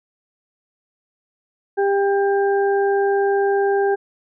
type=harmonic tone; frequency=397.8 Hz; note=G4; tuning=25 cents sharp; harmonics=1 / 2 / 4; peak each=-16 / -22 / -28 dBFS; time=1.77-3.96 s; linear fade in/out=20 ms; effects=none